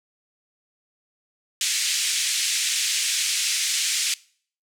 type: band-pass noise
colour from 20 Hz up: white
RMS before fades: -24 dBFS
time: 1.61-4.14 s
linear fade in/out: 2 ms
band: 2100 to 8400 Hz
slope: 24 dB/octave
effects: noise-tail reverb RT60 0.5 s tail -22 dB re dry